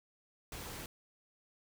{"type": "noise", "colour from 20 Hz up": "pink", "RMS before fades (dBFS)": -45, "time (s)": [0.52, 0.86], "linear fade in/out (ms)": 2, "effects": []}